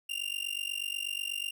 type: tone with amplitude modulation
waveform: 45% pulse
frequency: 2794 Hz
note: F7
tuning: in tune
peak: -29 dBFS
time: 0.09-1.51 s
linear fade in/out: 10 ms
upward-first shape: sine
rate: 48.2 Hz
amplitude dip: 95%
effects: none